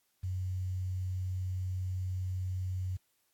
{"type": "tone with quantisation", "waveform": "sine", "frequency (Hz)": 92.5, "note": "F#2", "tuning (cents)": 0, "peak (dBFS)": -32, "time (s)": [0.23, 2.97], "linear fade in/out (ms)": 10, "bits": 10, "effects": ["white hiss -75 dBFS RMS until 3.33 s", "AAC 64 kbps"]}